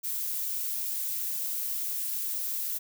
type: noise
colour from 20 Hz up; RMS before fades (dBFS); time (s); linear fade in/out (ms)
violet; -32; 0.03-2.79; 20
effects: none